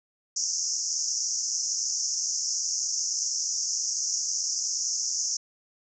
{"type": "band-pass noise", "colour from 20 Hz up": "pink", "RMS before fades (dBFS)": -29, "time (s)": [0.36, 5.37], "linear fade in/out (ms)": 5, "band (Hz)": [5300, 6800], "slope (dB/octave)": 96, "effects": []}